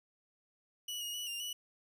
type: tone with pitch steps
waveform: sawtooth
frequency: 2943 / 2873 / 2945 / 2798 / 2946 Hz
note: F#7 / F7 / F#7 / F7 / F#7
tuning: -10 / +48 / -9 / +3 / -8 cents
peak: -35 dBFS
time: 0.88-1.53 s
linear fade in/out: 5 ms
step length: 130 ms
effects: none